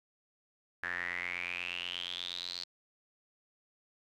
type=tone with band-pass filter sweep; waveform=sawtooth; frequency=88.4 Hz; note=F2; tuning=22 cents sharp; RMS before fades=-39 dBFS; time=0.83-2.64 s; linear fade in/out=5 ms; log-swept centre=1700 to 4400 Hz; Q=9.6; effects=none